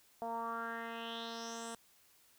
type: tone with low-pass filter sweep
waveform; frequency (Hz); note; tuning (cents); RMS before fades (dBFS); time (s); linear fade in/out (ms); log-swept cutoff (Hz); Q
10% pulse; 230; A#3; -23; -42; 0.22-1.75; 0; 750 to 9100; 4.6
effects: white hiss -67 dBFS RMS until 2.38 s